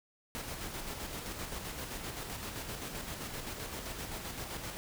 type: noise with tremolo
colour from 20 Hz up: pink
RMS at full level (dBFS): -40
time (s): 0.35-4.77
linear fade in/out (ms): 0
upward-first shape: square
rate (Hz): 7.7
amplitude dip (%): 35
effects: none